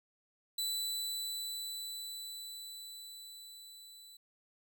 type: tone with level ramp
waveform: sawtooth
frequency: 3981 Hz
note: B7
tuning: 13 cents sharp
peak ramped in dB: -30 to -50 dBFS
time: 0.58-4.17 s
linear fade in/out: 5 ms
effects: none